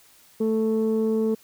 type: tone pair together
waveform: sine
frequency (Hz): 220.5 / 441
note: A3 / A4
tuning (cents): +4 / +4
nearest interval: octave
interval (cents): 1200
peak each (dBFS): -21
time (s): 0.4-1.35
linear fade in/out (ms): 10
effects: tanh soft clip ceiling -16 dBFS + white hiss -55 dBFS RMS until 1.43 s